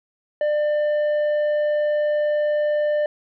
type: tone with tanh clipping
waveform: sine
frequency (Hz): 597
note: D5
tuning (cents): +28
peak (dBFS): -19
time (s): 0.41-3.06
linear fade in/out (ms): 2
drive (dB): 6
effects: none